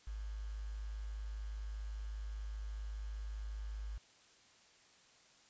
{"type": "tone with quantisation", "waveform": "sine", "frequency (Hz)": 52.5, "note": "G#1", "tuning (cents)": 19, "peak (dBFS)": -40, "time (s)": [0.07, 3.98], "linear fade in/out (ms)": 5, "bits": 10, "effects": ["white hiss -65 dBFS RMS until 5.49 s", "resampled to 16000 Hz"]}